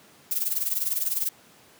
violet noise with tremolo, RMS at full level -23 dBFS, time 0.31-1.29 s, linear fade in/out 2 ms, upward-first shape triangle, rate 20 Hz, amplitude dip 85%, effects pink hiss -54 dBFS RMS until 1.79 s + high-pass 150 Hz 12 dB/octave

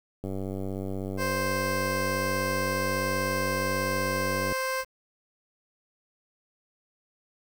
click train, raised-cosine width 2 ms, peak -21 dBFS, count 414, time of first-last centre 0.24-4.524 s, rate 96.4 Hz
15% pulse tone, 523.3 Hz, C5, in tune, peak -21 dBFS, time 1.17-4.85 s, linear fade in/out 50 ms
effects 8-bit

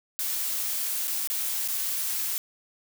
blue noise with dropouts, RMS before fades -29 dBFS, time 0.19-2.38 s, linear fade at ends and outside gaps 0 ms, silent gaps 1.073-1.078 / 1.274-1.3 / 1.677-1.685 s, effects none

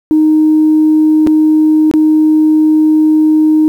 sine tone with dropouts, 310.1 Hz, D#4, 6 cents flat, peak -4 dBFS, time 0.11-3.68 s, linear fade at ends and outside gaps 0 ms, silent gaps 1.266-1.272 / 1.913-1.938 s, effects tanh soft clip ceiling -1 dBFS + 7-bit

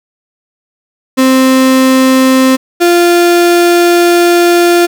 35% pulse tone pair in turn, 261.6 / 347.4 Hz, C4 / F4, 0 / -9 cents, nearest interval perfect fourth, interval 491 cents, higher second, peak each -3 dBFS, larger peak neither, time 1.17-2.57 / 2.8-4.87 s, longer second, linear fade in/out 20 ms, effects none

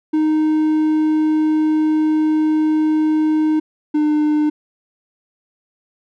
triangle tone pair in turn, 310 / 301.7 Hz, D#4 / D4, -6 / +47 cents, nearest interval unison, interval 47 cents, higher first, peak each -11 dBFS, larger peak neither, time 0.13-3.6 / 3.94-4.5 s, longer first, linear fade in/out 10 ms, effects none

